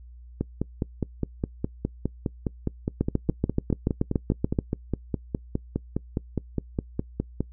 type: two click trains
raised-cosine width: 3 ms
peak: -12 / -9 dBFS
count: 35 / 12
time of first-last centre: 0.41-7.406 / 3.01-4.588 s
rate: 4.86 / 6.97 Hz
effects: noise-tail reverb RT60 0.1 s tail -23 dB re dry + added 60 Hz sine -43 dBFS peak until 7.52 s